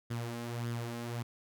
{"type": "tone with flanger", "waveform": "sawtooth", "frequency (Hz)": 118.2, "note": "A#2", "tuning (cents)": 24, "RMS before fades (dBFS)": -38, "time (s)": [0.1, 1.23], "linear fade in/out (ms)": 10, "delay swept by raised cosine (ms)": [0.59, 3.79], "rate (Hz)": 1.7, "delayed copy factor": 0.55, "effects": []}